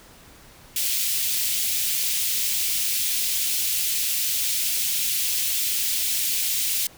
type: high-pass noise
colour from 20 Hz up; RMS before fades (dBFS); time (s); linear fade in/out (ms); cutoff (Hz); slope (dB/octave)
white; -24; 0.76-6.87; 2; 2400; 24
effects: pink hiss -49 dBFS RMS until 6.97 s